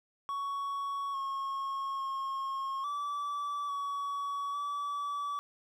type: tone with pitch steps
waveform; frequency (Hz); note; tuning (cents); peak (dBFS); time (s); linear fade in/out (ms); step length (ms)
triangle; 1116 / 1089 / 1081 / 1156 / 1130 / 1150; C#6 / C#6 / C#6 / D6 / C#6 / D6; +11 / -31 / -44 / -28 / +33 / -37; -31; 0.29-5.39; 0; 850
effects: none